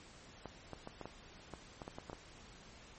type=clicks; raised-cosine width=1 ms; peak=-30 dBFS; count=11; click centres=0.457 / 0.733 / 0.874 / 1.013 / 1.056 / 1.537 / 1.818 / 1.879 / 1.985 / 2.098 / 2.131 s; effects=pink hiss -57 dBFS RMS until 2.98 s + MP3 32 kbps